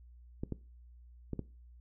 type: clicks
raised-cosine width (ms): 3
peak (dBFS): -23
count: 4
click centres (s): 0.435 / 0.523 / 1.333 / 1.393
effects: noise-tail reverb RT60 0.3 s tail -19 dB re dry + added 60 Hz sine -53 dBFS peak until 1.8 s